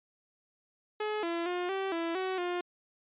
sawtooth tone with pitch steps, 425.1 / 338.3 / 356.4 / 386.5 / 333.4 / 375.3 / 354.1 Hz, G#4 / E4 / F4 / G4 / E4 / F#4 / F4, +40 / +45 / +35 / -24 / +20 / +25 / +24 cents, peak -27 dBFS, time 1-2.61 s, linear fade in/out 5 ms, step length 230 ms, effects resampled to 8000 Hz

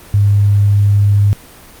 sine tone, 101.6 Hz, G#2, 38 cents flat, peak -7 dBFS, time 0.14-1.33 s, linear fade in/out 0 ms, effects pink hiss -38 dBFS RMS until 1.8 s + Opus 24 kbps

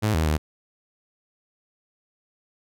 sawtooth tone with pitch steps, 107.4 / 79.6 / 76.4 Hz, A2 / D#2 / D#2, -41 / +40 / -31 cents, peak -16 dBFS, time 0.02-0.38 s, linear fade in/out 20 ms, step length 120 ms, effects none

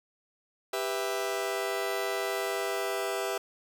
sawtooth chord, E minor, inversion first, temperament just, 395.6 / 494.4 / 659.3 Hz, G4 / B4 / E5, +16 / +2 / 0 cents, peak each -29 / -32 / -30 dBFS, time 0.73-3.38 s, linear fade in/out 5 ms, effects none

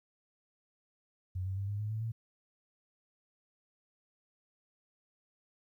sine tone with pitch steps, 92.2 / 95.45 / 98.82 / 102.3 / 105.91 / 109.64 / 113.51 Hz, F#2 / G2 / G2 / G#2 / G#2 / A2 / A#2, -6 / -46 / +14 / -26 / +34 / -6 / -46 cents, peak -33 dBFS, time 1.35-2.12 s, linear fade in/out 10 ms, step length 110 ms, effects 12-bit

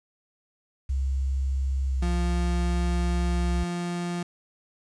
sine tone with pitch glide, 67 to 64.12 Hz, C2 to C2, +42 to -34 cents, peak -23 dBFS, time 0.89-3.64 s, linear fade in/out 10 ms, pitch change -76 cents, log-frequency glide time 1.87-2.04 s
35% pulse tone, 174.6 Hz, F3, in tune, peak -26 dBFS, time 2.02-4.23 s, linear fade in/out 5 ms
effects resampled to 22050 Hz + 9-bit

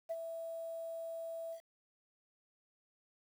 sine tone with ADSR envelope, 660 Hz, E5, 2 cents sharp, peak -33 dBFS, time 0.09-1.61 s, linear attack 21 ms, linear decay 37 ms, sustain -7 dB, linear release 88 ms, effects tanh soft clip ceiling -31 dBFS + 10-bit

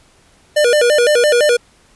square tone with vibrato, 536 Hz, C5, 42 cents sharp, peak -10 dBFS, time 0.56-1.57 s, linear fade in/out 10 ms, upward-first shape square, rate 5.9 Hz, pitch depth 190 cents each way, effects pink hiss -51 dBFS RMS until 1.95 s + resampled to 24000 Hz

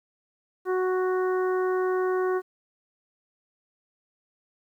harmonic tone, 370.2 Hz, F#4, 1 cent sharp, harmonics 1 / 2 / 3 / 4 / 5, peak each -23 / -35 / -33 / -37 / -43 dBFS, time 0.65-2.42 s, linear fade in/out 50 ms, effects 10-bit

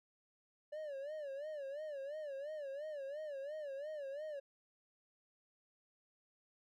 triangle tone with vibrato, 580 Hz, D5, 22 cents flat, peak -40 dBFS, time 0.72-4.4 s, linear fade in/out 10 ms, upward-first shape sine, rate 2.9 Hz, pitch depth 130 cents each way, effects none

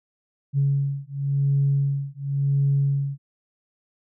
sine beating tone pair, 139.1 / 140.03 Hz, C#3 / C#3, +6 / +18 cents, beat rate 0.93 Hz, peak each -22 dBFS, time 0.53-3.18 s, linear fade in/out 50 ms, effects tanh soft clip ceiling -12 dBFS

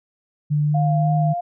sine tone with pitch glide, 148.5 to 153.29 Hz, D3 to D#3, +20 to -25 cents, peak -16 dBFS, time 0.5-1.34 s, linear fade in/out 20 ms, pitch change +55 cents, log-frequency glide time 0.64-1.04 s
sine tone with vibrato, 698.5 Hz, F5, in tune, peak -22 dBFS, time 0.74-1.41 s, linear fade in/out 10 ms, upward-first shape sine, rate 3.2 Hz, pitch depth 22 cents each way
effects none

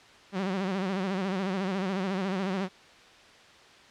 sawtooth tone with vibrato, 190.6 Hz, G3, 48 cents flat, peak -24 dBFS, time 0.32-2.69 s, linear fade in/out 50 ms, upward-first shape sine, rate 14 Hz, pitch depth 88 cents each way, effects white hiss -53 dBFS RMS until 3.9 s + low-pass 4000 Hz 12 dB/octave

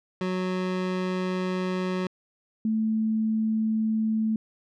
25% pulse / sine tone pair in turn, 184.3 / 219.6 Hz, F#3 / A3, -7 / -3 cents, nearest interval minor third, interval 304 cents, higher second, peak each -22 dBFS, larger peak neither, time 0.21-2.07 / 2.65-4.36 s, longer first, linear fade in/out 2 ms, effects low-pass 4000 Hz 12 dB/octave

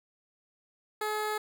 15% pulse tone with notch filter, 426 Hz, G#4, 44 cents sharp, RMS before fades -32 dBFS, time 1.01-1.38 s, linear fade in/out 5 ms, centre 5700 Hz, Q 1.8, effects none

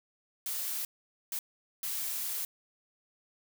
blue noise bursts at uneven times, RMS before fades -35 dBFS, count 3, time 0.46-0.85 / 1.32-1.39 / 1.83-2.45 s, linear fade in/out 2 ms, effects none

